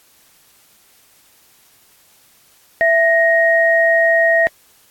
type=tone pair together; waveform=sine; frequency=662.9 / 1872 Hz; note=E5 / A#6; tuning=+10 / +7 cents; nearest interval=octave + tritone; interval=1797 cents; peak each=-13 dBFS; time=2.81-4.47 s; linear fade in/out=0 ms; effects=white hiss -52 dBFS RMS until 4.9 s + AAC 64 kbps